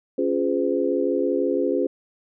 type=chord; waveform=sine; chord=Db major seventh; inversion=none; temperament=equal with one note detuned; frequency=277.2 / 349.2 / 415.3 / 510.1 Hz; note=Db4 / F4 / Ab4 / C5; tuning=0 / 0 / 0 / -44 cents; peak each=-25 dBFS; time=0.18-1.87 s; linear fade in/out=5 ms; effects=none